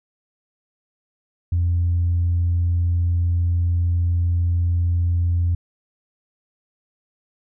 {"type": "tone", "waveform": "sine", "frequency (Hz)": 86.5, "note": "F2", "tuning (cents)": -16, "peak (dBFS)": -15, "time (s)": [1.52, 5.55], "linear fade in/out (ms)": 5, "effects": ["tanh soft clip ceiling -13 dBFS"]}